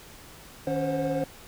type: tone cluster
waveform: triangle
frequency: 155.2 / 279 / 514 / 532 / 731 Hz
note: D#3 / C#4 / C5 / C5 / F#5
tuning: -4 / +11 / -31 / +29 / -21 cents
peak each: -31 / -28 / -33 / -26 / -33 dBFS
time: 0.67-1.24 s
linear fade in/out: 2 ms
effects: tanh soft clip ceiling -16 dBFS + pink hiss -48 dBFS RMS until 1.47 s